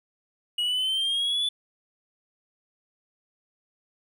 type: exponential sweep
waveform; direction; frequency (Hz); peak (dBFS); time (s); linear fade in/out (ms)
triangle; up; 2894 to 3482; -22; 0.58-1.49; 5
effects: none